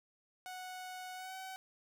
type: tone with pitch glide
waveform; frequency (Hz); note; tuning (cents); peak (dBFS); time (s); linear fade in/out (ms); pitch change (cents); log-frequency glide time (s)
sawtooth; 738 to 757.4; F#5 to F#5; -5 to +40; -40; 0.46-1.56; 0; +45; 1.15-1.35
effects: none